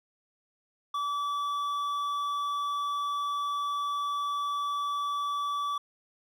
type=tone with hard clipping; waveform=triangle; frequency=1152 Hz; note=D6; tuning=34 cents flat; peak=-30 dBFS; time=0.94-5.78 s; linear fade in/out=5 ms; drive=10 dB; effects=none